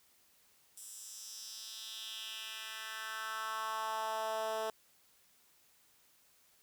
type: tone with high-pass filter sweep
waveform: 10% pulse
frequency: 220 Hz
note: A3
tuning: in tune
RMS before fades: -41 dBFS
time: 0.77-4.7 s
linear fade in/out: 2 ms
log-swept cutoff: 8500 to 520 Hz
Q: 2.5
effects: white hiss -68 dBFS RMS until 6.62 s